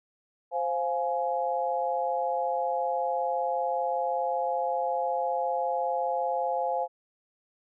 sine chord, F minor, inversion second, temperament just, 523.8 / 698.5 / 838.1 Hz, C5 / F5 / Ab5, +2 / 0 / +16 cents, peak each -30 dBFS, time 0.51-6.88 s, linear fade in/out 50 ms, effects none

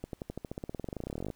accelerating click train, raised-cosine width 2 ms, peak -23 dBFS, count 29, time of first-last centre 0.04-1.302 s, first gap 92 ms, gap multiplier 0.94, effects pink hiss -67 dBFS RMS until 1.35 s

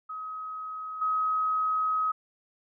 sine tone with level steps, 1269 Hz, D#6, 34 cents sharp, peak -34 / -24 dBFS, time 0.09-2.12 s, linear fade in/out 10 ms, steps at 1.01 s, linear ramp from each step 10 ms, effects none

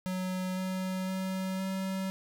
square tone with pitch steps, 185 / 186.83 / 188.67 / 190.53 Hz, F#3 / F#3 / F#3 / G3, 0 / +17 / +34 / -49 cents, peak -32 dBFS, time 0.06-2.1 s, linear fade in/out 0 ms, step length 510 ms, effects none

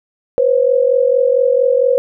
sine tone pair together, 493.2 / 537.6 Hz, B4 / C5, -2 / +47 cents, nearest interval minor second, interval 149 cents, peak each -12 / -13 dBFS, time 0.38-1.98 s, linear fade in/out 0 ms, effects none

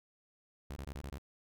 sawtooth tone bursts, 68.5 Hz, C#2, 20 cents flat, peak -37 dBFS, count 6, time 0.7-1.182 s, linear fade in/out 0 ms, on 62 ms, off 22 ms, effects none

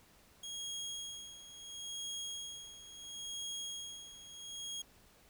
25% pulse tone with tremolo, 3283 Hz, G#7, 21 cents flat, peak -36 dBFS, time 0.43-4.82 s, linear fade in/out 5 ms, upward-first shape sine, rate 0.73 Hz, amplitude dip 75%, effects pink hiss -64 dBFS RMS until 5.29 s

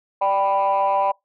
sine chord, G major, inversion second, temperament equal, 587.3 / 784 / 987.8 Hz, D5 / G5 / B5, 0 / 0 / 0 cents, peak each -21 / -19 / -19 dBFS, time 0.21-1.12 s, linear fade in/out 10 ms, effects noise-tail reverb RT60 0.2 s tail -26 dB re dry + tanh soft clip ceiling -12 dBFS

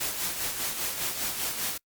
white noise with tremolo, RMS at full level -29 dBFS, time 0-1.78 s, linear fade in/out 10 ms, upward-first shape sine, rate 5 Hz, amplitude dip 50%, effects noise-tail reverb RT60 0.1 s tail -26 dB re dry + Opus 48 kbps

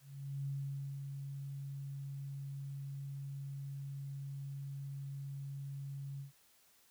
sine tone with ADSR envelope, 138.59 Hz, C#3, in tune, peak -36 dBFS, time 0-6.32 s, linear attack 460 ms, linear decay 520 ms, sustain -5 dB, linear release 120 ms, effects white hiss -68 dBFS RMS until 6.9 s

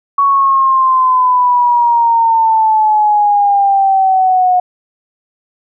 sine exponential sweep, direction down, 1121 to 724 Hz, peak -7 dBFS, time 0.18-4.6 s, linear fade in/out 5 ms, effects none

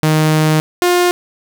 sawtooth tone pair in turn, 155.56 / 354.9 Hz, D#3 / F4, 0 / +28 cents, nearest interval octave + major second, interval 1428 cents, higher second, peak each -6 dBFS, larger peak neither, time 0.03-0.6 / 0.82-1.11 s, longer first, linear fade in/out 0 ms, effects 8-bit

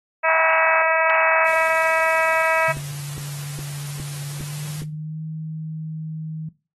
harmonic tone, 322.9 Hz, E4, 36 cents flat, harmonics 2 / 3 / 4 / 5 / 6 / 7 / 8, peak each -21 / -23 / -24 / -25 / -26 / -26 / -27 dBFS, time 0.23-2.73 s, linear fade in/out 20 ms
white noise, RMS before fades -37 dBFS, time 1.44-4.85 s, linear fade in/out 50 ms
sine tone with pitch glide, 143.8 to 157.72 Hz, D3 to D#3, -36 to +24 cents, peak -27 dBFS, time 2.68-6.49 s, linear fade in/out 5 ms, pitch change +160 cents, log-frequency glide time 4.29-5.22 s
click train, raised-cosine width 3 ms, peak -21 dBFS, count 6, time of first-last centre 2.77-4.819 s, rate 2.44 Hz
effects noise-tail reverb RT60 0.3 s tail -17 dB re dry + AAC 32 kbps

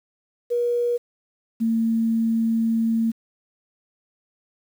sine tone pair in turn, 480 / 226.5 Hz, B4 / A#3, -49 / -50 cents, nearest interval octave + minor second, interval 1301 cents, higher first, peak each -19 / -18 dBFS, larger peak second, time 0.5-0.98 / 1.6-3.12 s, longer second, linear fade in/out 20 ms, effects 8-bit

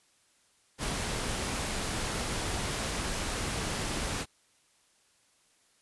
pink noise, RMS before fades -33 dBFS, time 0.78-4.26 s, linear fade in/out 50 ms, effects white hiss -67 dBFS RMS until 5.81 s + resampled to 24000 Hz

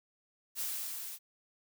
blue noise with level ramp, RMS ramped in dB -35 to -44 dBFS, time 0.55-1.19 s, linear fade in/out 50 ms, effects none

